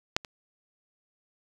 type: clicks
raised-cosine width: 0.2 ms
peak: -6 / -24 dBFS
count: 2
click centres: 0.165 / 0.248 s
effects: 7-bit